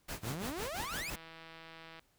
pink noise with tremolo, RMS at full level -40 dBFS, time 0.08-1.16 s, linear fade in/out 10 ms, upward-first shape sine, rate 5.9 Hz, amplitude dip 90%
sawtooth exponential sweep, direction up, 99.6 to 2637 Hz, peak -35 dBFS, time 0.23-1.1 s, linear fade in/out 0 ms
click train, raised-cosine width 0.3 ms, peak -35 dBFS, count 194, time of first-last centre 0.81-1.994 s, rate 163 Hz
effects pink hiss -72 dBFS RMS until 2.18 s

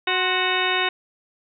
harmonic tone with a mistuned harmonic, 370 Hz, F#4, in tune, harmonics 1 / 2 / 3 / 4 / 5 / 6 / 7 / 8 / 10, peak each -28 / -28 / -28 / -28 / -28 / -28 / -28 / -28 / -28 dBFS, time 0.07-0.89 s, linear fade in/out 5 ms, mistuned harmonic 3, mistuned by -72 cents, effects none

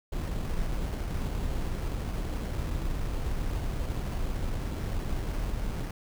brown noise with sample-and-hold, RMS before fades -31 dBFS, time 0.12-5.91 s, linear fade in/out 5 ms, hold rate 3675 Hz, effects none

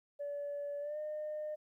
sine tone with pitch glide, 575 to 607.8 Hz, D5 to D#5, -37 to -41 cents, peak -36 dBFS, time 0.19-1.56 s, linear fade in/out 20 ms, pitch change +96 cents, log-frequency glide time 0.8-0.98 s, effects tanh soft clip ceiling -34 dBFS + 13-bit

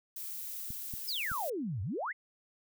violet noise, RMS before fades -41 dBFS, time 0.16-1.5 s, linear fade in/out 5 ms
clicks, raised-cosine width 5 ms, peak -31 dBFS, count 3, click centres 0.705 / 0.938 / 1.317 s
sine exponential two-way sweep, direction down then up, 5560 to 87.2 to 2228 Hz, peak -33 dBFS, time 1.07-2.13 s, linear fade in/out 20 ms, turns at 1.82 s
effects none

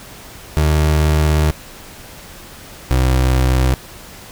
30% pulse tone pair in turn, 76.5 / 64.14 Hz, D#2 / C2, -29 / -34 cents, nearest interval minor third, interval 305 cents, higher first, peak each -9 dBFS, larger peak neither, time 0.57-1.51 / 2.91-3.74 s, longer first, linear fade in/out 0 ms, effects pink hiss -37 dBFS RMS until 4.31 s

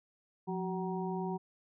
harmonic tone with a mistuned harmonic, 188.4 Hz, F#3, 32 cents sharp, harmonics 1 / 2 / 4 / 5, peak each -36 / -38 / -42 / -42 dBFS, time 0.47-1.38 s, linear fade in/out 20 ms, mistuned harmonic 1, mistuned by -93 cents, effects none

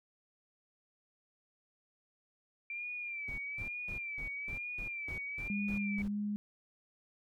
sine tone with vibrato, 2349 Hz, D7, in tune, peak -38 dBFS, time 2.7-6.02 s, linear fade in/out 2 ms, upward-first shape sine, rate 1.1 Hz, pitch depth 77 cents each way
brown noise bursts, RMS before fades -45 dBFS, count 10, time 3.28-6.08 s, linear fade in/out 2 ms, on 100 ms, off 200 ms
sine tone with pitch glide, 202.6 to 207.2 Hz, G#3 to G#3, -43 to -4 cents, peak -33 dBFS, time 5.5-6.36 s, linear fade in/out 0 ms, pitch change +39 cents, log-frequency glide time 6.04-6.17 s
effects none

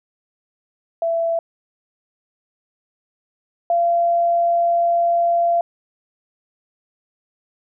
sine tone pair in turn, 667 / 685.8 Hz, E5 / F5, +20 / -32 cents, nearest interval unison, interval 48 cents, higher second, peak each -17 / -14 dBFS, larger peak second, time 1.02-1.39 / 3.7-5.61 s, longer second, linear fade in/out 2 ms, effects none

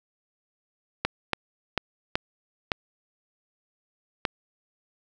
clicks, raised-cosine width 0.3 ms, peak -7 dBFS, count 6, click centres 1.05 / 1.333 / 1.777 / 2.155 / 2.718 / 4.252 s, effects none

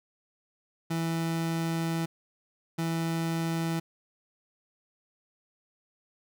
30% pulse tone pair in turn, 164.81 / 164.81 Hz, E3 / E3, 0 / 0 cents, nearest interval unison, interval 0 cents, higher neither, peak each -25 dBFS, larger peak neither, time 0.9-2.06 / 2.78-3.8 s, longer first, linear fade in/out 10 ms, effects none

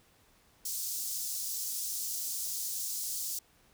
pink high-pass noise, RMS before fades -36 dBFS, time 0.65-3.39 s, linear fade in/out 5 ms, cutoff 5400 Hz, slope 24 dB/octave, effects pink hiss -65 dBFS RMS until 3.73 s

